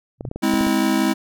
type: tone with exponential growth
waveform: sine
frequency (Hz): 126.8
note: B2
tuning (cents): +46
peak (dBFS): -23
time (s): 0.18-0.29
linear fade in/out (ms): 5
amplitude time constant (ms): 22
type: clicks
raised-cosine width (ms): 2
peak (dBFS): -15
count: 7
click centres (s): 0.209 / 0.252 / 0.314 / 0.36 / 0.538 / 0.61 / 0.669
type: chord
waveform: square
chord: Ab augmented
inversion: none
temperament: just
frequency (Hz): 207.7 / 259.6 / 324.5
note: Ab3 / C4 / E4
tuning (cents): 0 / -13 / -27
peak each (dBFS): -22 / -22 / -21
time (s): 0.42-1.14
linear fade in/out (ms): 20
effects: none